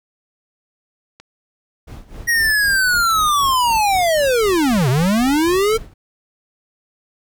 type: clicks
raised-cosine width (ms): 0.2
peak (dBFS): -22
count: 3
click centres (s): 1.2 / 3.111 / 3.287
type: noise with tremolo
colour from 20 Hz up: brown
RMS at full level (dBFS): -31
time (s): 1.87-5.94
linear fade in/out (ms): 10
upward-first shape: sine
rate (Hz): 3.9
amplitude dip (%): 80
type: linear two-way sweep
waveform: square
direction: down then up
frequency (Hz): 1900 to 120 to 456.6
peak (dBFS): -14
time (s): 2.27-5.78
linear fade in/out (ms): 20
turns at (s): 4.89
effects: none